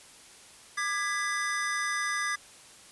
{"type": "chord", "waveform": "square", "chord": "G# diminished", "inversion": "second", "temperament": "just", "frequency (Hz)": [1196.1, 1661.2, 1993.5], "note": ["D6", "G#6", "B6"], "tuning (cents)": [31, 0, 16], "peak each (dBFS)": [-34, -33, -34], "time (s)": [0.77, 2.36], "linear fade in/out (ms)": 10, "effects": ["white hiss -52 dBFS RMS until 2.91 s", "resampled to 24000 Hz"]}